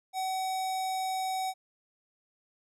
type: tone with notch filter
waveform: square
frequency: 756 Hz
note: F#5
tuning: 37 cents sharp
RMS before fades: -32 dBFS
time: 0.13-1.54 s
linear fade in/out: 50 ms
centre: 1700 Hz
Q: 0.92
effects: low-pass 12000 Hz 12 dB/octave